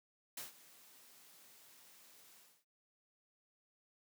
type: noise with ADSR envelope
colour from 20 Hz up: white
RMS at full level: -44 dBFS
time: 0.37-2.65 s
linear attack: 4 ms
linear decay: 140 ms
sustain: -18 dB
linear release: 280 ms
effects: noise-tail reverb RT60 0.1 s tail -26 dB re dry + high-pass 150 Hz 12 dB/octave